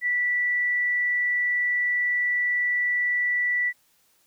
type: tone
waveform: sine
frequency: 1962 Hz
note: B6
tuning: 12 cents flat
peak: -21 dBFS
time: 0.01-3.73 s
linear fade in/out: 50 ms
effects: white hiss -64 dBFS RMS until 4.26 s